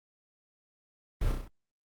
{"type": "noise with echo", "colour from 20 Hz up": "brown", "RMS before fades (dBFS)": -29, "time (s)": [1.21, 1.32], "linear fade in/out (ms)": 5, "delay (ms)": 32, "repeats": 5, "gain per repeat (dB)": -3, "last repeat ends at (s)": 1.48, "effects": ["Opus 24 kbps"]}